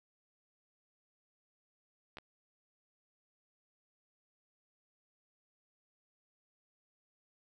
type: clicks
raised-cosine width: 0.3 ms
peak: -30 dBFS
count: 2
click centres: 2.171 / 2.185 s
effects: 11-bit